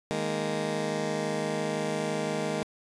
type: chord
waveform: 15% pulse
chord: D# suspended fourth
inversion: none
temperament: just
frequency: 155.56 / 207.4 / 233.3 Hz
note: D#3 / G#3 / A#3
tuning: 0 / -2 / +2 cents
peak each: -27 / -26 / -29 dBFS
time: 0.11-2.63 s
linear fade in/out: 0 ms
effects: resampled to 22050 Hz